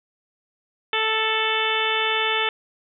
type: harmonic tone with a mistuned harmonic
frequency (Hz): 440.3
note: A4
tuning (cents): +1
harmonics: 1 / 2 / 3 / 4 / 5 / 6 / 7 / 8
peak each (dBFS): -28 / -28 / -28 / -28 / -28 / -28 / -28 / -28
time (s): 0.93-2.49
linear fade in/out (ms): 2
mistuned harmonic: 7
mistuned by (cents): -24
effects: none